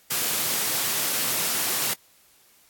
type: high-pass noise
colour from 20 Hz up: white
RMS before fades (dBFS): -25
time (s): 0.1-1.94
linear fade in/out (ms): 10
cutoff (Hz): 110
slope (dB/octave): 24
effects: white hiss -58 dBFS RMS until 2.69 s + AAC 64 kbps